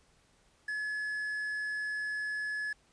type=tone with quantisation; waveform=triangle; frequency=1705 Hz; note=G#6; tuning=45 cents sharp; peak=-31 dBFS; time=0.68-2.73 s; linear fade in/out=5 ms; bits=9; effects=pink hiss -67 dBFS RMS until 2.92 s + resampled to 22050 Hz